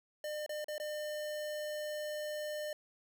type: tone with dropouts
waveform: square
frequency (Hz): 603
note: D5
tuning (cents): +46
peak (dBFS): -38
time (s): 0.24-2.73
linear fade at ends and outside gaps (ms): 2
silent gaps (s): 0.463-0.493 / 0.644-0.683 / 0.781-0.799
effects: none